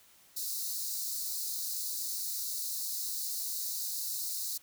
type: high-pass noise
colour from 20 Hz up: white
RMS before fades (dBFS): -36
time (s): 0.36-4.58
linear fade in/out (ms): 10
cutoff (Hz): 3900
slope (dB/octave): 96
effects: white hiss -61 dBFS RMS until 4.62 s